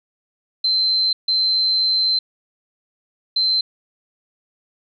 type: tone bursts at uneven times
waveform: sine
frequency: 4096 Hz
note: C8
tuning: 38 cents flat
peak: -15 dBFS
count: 3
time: 0.64-1.13 / 1.28-2.19 / 3.36-3.61 s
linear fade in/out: 5 ms
effects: none